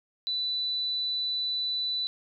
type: tone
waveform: sine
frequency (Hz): 3980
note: B7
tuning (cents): +13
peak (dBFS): -27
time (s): 0.27-2.07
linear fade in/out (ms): 0
effects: none

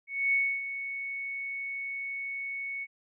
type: tone with ADSR envelope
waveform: sine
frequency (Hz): 2217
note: C#7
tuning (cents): 0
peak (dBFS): -22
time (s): 0.07-2.87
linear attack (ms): 260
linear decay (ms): 280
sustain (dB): -11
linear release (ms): 43
effects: none

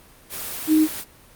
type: tone in noise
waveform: sine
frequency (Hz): 311.6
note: D#4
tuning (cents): +3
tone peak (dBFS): -13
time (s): 0.67-0.88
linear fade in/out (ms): 50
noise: white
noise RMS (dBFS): -31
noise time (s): 0.29-1.05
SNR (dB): +15
effects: pink hiss -50 dBFS RMS until 1.35 s + Opus 32 kbps

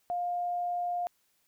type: tone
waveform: sine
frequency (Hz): 706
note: F5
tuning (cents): +19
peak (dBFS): -29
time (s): 0.1-1.07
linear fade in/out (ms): 0
effects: white hiss -72 dBFS RMS until 1.47 s

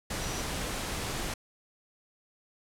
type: tone in noise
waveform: sine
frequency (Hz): 5860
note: F#8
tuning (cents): -18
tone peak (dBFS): -43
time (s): 0.21-0.42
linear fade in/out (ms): 5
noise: pink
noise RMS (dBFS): -34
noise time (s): 0.1-1.34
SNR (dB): -12
effects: low-pass 11000 Hz 12 dB/octave

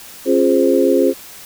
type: chord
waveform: sine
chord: Db major seventh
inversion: none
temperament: equal with one note detuned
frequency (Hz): 271.2 / 349.2 / 415.3 / 523.3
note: Db4 / F4 / Ab4 / C5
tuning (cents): -38 / 0 / 0 / 0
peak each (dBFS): -16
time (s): 0.25-1.14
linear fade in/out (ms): 50
effects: white hiss -37 dBFS RMS until 1.45 s

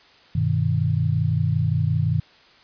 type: chord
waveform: sine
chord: G augmented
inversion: none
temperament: equal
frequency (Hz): 98 / 123.47 / 155.56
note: G2 / B2 / D#3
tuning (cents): 0 / 0 / 0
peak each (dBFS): -23 / -23 / -22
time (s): 0.35-2.2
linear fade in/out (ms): 5
effects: white hiss -52 dBFS RMS until 2.63 s + resampled to 11025 Hz

